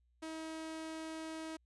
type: tone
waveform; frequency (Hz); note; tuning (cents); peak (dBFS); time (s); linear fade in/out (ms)
sawtooth; 319.3; D#4; +45; -38; 0.22-1.57; 10
effects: added 60 Hz sine -70 dBFS peak until 1.65 s + resampled to 24000 Hz